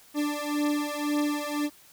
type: beating tone pair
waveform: 40% pulse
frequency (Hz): 293.7 / 295.6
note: D4 / D4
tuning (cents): 0 / +11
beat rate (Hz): 1.9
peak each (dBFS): -28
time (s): 0.14-1.7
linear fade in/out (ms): 50
effects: white hiss -55 dBFS RMS until 1.92 s